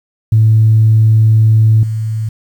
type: tone with level steps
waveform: sine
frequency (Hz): 110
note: A2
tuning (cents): 0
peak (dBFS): -4 / -14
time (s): 0.32-2.29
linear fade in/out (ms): 5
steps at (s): 1.83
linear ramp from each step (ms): 2
effects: tanh soft clip ceiling 0 dBFS + 7-bit